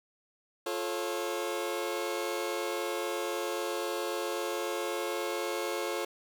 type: chord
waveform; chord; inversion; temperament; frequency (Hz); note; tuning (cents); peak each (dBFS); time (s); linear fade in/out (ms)
sawtooth; F augmented; none; just; 349.2 / 436.5 / 545.7; F4 / A4 / C#5; 0 / -14 / -27; -32; 0.66-6.05; 5
effects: none